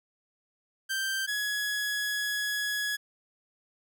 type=tone pair in turn; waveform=sawtooth; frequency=1568 / 1680.3 Hz; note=G6 / G#6; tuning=0 / +20 cents; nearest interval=minor second; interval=120 cents; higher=second; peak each=-25 dBFS; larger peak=neither; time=0.89-1.27 / 1.27-2.97 s; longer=second; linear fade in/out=20 ms; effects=none